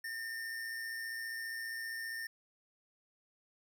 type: tone with amplitude modulation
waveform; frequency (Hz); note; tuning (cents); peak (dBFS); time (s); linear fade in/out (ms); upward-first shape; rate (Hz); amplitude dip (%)
square; 1813; A#6; -49; -38; 0.04-2.27; 5; sine; 115; 35
effects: none